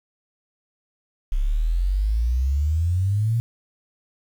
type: exponential sweep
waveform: sine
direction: up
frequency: 32.7 to 118.9 Hz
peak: -18 dBFS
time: 1.32-3.4 s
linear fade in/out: 0 ms
effects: 8-bit